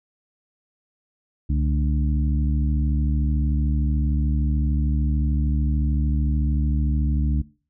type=harmonic tone with a mistuned harmonic; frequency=73.42 Hz; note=D2; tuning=in tune; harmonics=1 / 2 / 3 / 4; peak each=-20 / -26 / -30 / -32 dBFS; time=1.49-7.42 s; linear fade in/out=10 ms; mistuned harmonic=1; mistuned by=-120 cents; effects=noise-tail reverb RT60 0.4 s tail -20 dB re dry

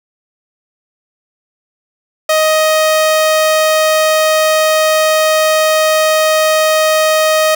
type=tone; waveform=sawtooth; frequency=626 Hz; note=D#5; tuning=10 cents sharp; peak=-5 dBFS; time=2.29-7.55 s; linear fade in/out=5 ms; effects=none

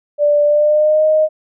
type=tone with pitch glide; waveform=sine; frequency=587.3 to 621.1 Hz; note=D5 to D#5; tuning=0 to -3 cents; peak=-9 dBFS; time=0.18-1.29 s; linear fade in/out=50 ms; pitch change=+97 cents; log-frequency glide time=0.44-1.05 s; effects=none

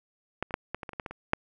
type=clicks; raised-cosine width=0.5 ms; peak=-14 / -26 / -9 / -16 / -22 / -22 / -28 / -17 / -21 / -25 / -7 dBFS; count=11; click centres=0.426 / 0.508 / 0.541 / 0.746 / 0.832 / 0.892 / 0.933 / 0.998 / 1.062 / 1.11 / 1.334 s; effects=none

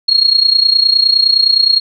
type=tone with amplitude modulation; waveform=sine; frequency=4281 Hz; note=C8; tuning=39 cents sharp; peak=-4 dBFS; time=0.08-1.8 s; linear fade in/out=10 ms; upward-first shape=sine; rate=29.7 Hz; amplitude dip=80%; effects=none

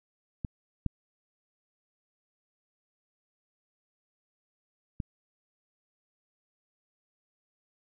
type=clicks; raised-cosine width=5 ms; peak=-20 / -16 / -20 dBFS; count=3; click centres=0.448 / 0.863 / 5.002 s; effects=none

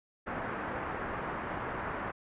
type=low-pass noise; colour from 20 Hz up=white; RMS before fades=-37 dBFS; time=0.26-2.12 s; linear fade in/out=20 ms; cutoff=1600 Hz; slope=24 dB/octave; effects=resampled to 8000 Hz

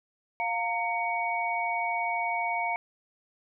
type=tone cluster; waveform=sine; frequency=702 / 918 / 2242 Hz; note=F5 / A#5 / C#7; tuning=+9 / -27 / +19 cents; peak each=-31 dBFS; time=0.4-2.76 s; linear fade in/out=0 ms; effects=none

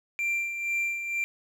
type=tone with tremolo; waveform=triangle; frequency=2365 Hz; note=D7; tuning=12 cents sharp; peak=-23 dBFS; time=0.19-1.24 s; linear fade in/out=0 ms; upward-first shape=sine; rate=2.1 Hz; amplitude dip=55%; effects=none

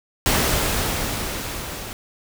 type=noise with level ramp; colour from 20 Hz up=pink; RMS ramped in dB=-18 to -33 dBFS; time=0.26-1.93 s; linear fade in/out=0 ms; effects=none

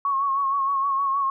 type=tone with vibrato; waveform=sine; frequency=1100 Hz; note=C#6; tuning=14 cents flat; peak=-20 dBFS; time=0.05-1.3 s; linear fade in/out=2 ms; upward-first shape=sine; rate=6.4 Hz; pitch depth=43 cents each way; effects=none

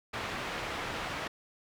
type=low-pass noise; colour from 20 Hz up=white; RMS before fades=-37 dBFS; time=0.13-1.28 s; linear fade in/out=10 ms; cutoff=2100 Hz; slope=12 dB/octave; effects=none

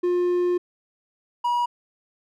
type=tone pair in turn; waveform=triangle; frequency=355.1 / 964 Hz; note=F4 / B5; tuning=+29 / -42 cents; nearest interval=octave + perfect fourth; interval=1729 cents; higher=second; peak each=-17 / -18 dBFS; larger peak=first; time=0.03-0.58 / 1.44-1.66 s; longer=first; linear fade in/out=10 ms; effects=none

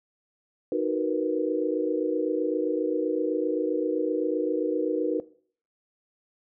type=chord; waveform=sine; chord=B major seventh; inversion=first; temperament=equal; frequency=311.1 / 370 / 466.2 / 493.9 Hz; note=D#4 / F#4 / A#4 / B4; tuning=0 / 0 / 0 / 0 cents; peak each=-29 dBFS; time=0.72-5.2 s; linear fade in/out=2 ms; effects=noise-tail reverb RT60 0.5 s tail -19 dB re dry

